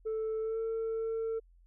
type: tone with pitch glide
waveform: sine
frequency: 440 to 449.8 Hz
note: A4 to A4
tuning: 0 to +38 cents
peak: -29 dBFS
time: 0.05-1.4 s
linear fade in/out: 20 ms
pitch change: +38 cents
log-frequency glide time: 0.41-0.6 s
effects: tanh soft clip ceiling -30 dBFS + added 43 Hz sine -58 dBFS peak until 1.66 s